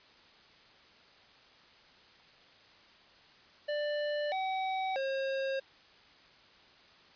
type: tone with pitch steps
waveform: square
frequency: 591 / 760 / 538 Hz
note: D5 / F#5 / C5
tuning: +11 / +46 / +48 cents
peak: -32 dBFS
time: 3.68-5.6 s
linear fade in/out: 10 ms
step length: 640 ms
effects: white hiss -59 dBFS RMS until 7.15 s + resampled to 11025 Hz